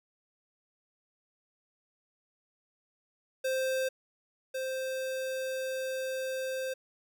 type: tone pair in turn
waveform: square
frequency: 523.3 / 523.3 Hz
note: C5 / C5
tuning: 0 / 0 cents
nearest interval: unison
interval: 0 cents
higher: neither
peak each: -29 / -33 dBFS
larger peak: first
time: 3.44-3.89 / 4.54-6.74 s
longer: second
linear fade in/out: 10 ms
effects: 11-bit

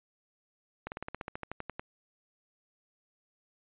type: slowing click train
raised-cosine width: 0.5 ms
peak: -22 dBFS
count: 14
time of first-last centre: 0.87-1.795 s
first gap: 49 ms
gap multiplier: 1.06
effects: resampled to 8000 Hz

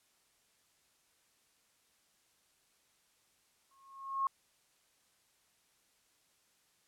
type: tone with exponential growth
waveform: sine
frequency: 1085 Hz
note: C#6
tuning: 37 cents flat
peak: -27 dBFS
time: 3.71-4.27 s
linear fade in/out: 2 ms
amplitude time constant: 120 ms
effects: white hiss -72 dBFS RMS until 6.87 s + low-pass 11000 Hz 12 dB/octave

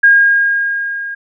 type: tone with level ramp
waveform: sine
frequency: 1624 Hz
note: G#6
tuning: 39 cents flat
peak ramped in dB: -3 to -21 dBFS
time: 0.03-1.15 s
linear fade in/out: 10 ms
effects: none

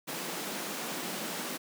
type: high-pass noise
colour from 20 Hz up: pink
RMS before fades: -37 dBFS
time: 0.07-1.58 s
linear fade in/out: 20 ms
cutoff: 170 Hz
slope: 48 dB/octave
effects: none

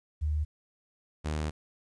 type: tone pair in turn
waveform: sine / sawtooth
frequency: 75.8 / 76.59 Hz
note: D#2 / D#2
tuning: -45 / -27 cents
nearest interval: unison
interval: 18 cents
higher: second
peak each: -26 dBFS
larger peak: neither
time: 0.21-0.45 / 1.24-1.51 s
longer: second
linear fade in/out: 20 ms
effects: resampled to 22050 Hz + 11-bit

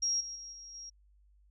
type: tone with level steps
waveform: sine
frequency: 5610 Hz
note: F8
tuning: 7 cents sharp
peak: -28 / -39 / -43 / -46 / -43 dBFS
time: 0.02-0.9 s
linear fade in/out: 10 ms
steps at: 0.2 / 0.35 / 0.52 / 0.74 s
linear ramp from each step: 10 ms
effects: added 50 Hz sine -61 dBFS peak until 1.5 s

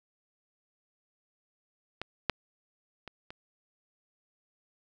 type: clicks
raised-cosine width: 0.3 ms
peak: -19 / -9 / -26 / -27 dBFS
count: 4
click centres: 2.016 / 2.297 / 3.077 / 3.305 s
effects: none

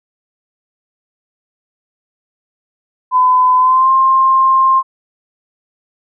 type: tone with pitch glide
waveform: sine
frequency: 1011 to 1057.6 Hz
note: B5 to C6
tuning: +40 to +18 cents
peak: -7 dBFS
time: 3.11-4.83 s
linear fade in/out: 50 ms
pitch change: +78 cents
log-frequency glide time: 3.58-3.91 s
effects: none

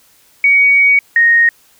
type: tone pair in turn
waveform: sine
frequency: 2248 / 1862.4 Hz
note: C#7 / A#6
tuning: +24 / -2 cents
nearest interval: minor third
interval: 326 cents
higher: first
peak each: -6 dBFS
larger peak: neither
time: 0.44-0.99 / 1.16-1.49 s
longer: first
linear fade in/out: 2 ms
effects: white hiss -50 dBFS RMS until 1.79 s

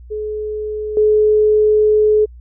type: tone with level steps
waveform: sine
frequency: 426.1 Hz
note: G#4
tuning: 44 cents sharp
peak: -20 / -9 dBFS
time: 0.1-2.26 s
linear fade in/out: 20 ms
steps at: 0.97 s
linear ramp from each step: 2 ms
effects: added 60 Hz sine -35 dBFS peak until 2.4 s

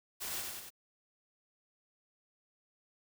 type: noise with echo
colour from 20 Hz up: white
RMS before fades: -40 dBFS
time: 0.2-0.42 s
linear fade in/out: 20 ms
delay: 95 ms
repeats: 3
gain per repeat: -3 dB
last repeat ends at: 0.705 s
effects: none

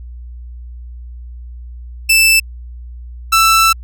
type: tone pair in turn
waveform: sawtooth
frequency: 2645 / 1327.9 Hz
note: E7 / E6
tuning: +5 / +12 cents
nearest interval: octave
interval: 1193 cents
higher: first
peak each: -4 dBFS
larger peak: neither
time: 2.09-2.4 / 3.32-3.73 s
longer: second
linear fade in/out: 10 ms
effects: added 60 Hz sine -28 dBFS peak until 3.83 s

